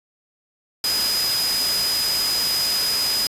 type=tone in noise; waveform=sine; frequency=4978 Hz; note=D#8; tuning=in tune; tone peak=-20 dBFS; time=0.84-3.27 s; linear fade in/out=2 ms; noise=white; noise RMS=-25 dBFS; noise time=0.84-3.27 s; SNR=+2 dB; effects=resampled to 32000 Hz